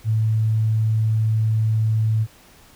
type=tone; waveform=sine; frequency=110 Hz; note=A2; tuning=in tune; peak=-16 dBFS; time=0.04-2.27 s; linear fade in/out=50 ms; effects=pink hiss -50 dBFS RMS until 2.75 s